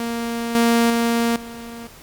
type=tone with level steps; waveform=sawtooth; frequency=233.1 Hz; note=A#3; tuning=in tune; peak=-19 / -10 / -13 / -29 dBFS; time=0-1.87 s; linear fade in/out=2 ms; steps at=0.55 / 0.9 / 1.36 s; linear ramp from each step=2 ms; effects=pink hiss -44 dBFS RMS until 2.02 s + Opus 48 kbps